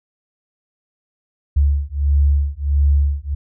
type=beating tone pair; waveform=sine; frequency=70.6 / 72.1 Hz; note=C#2 / D2; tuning=+32 / -31 cents; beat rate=1.5 Hz; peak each=-16 dBFS; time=1.56-3.35 s; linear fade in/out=10 ms; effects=none